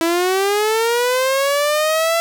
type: linear sweep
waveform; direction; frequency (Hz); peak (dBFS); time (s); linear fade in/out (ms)
sawtooth; up; 326.5 to 675; -11; 0.01-2.2; 0
effects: none